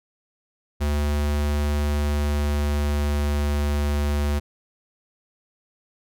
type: tone with pitch glide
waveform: square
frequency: 73.42 to 72.87 Hz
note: D2 to D2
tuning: 0 to -13 cents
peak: -21 dBFS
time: 0.8-4.4 s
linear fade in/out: 20 ms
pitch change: -13 cents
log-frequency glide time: 1.72-3.54 s
effects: none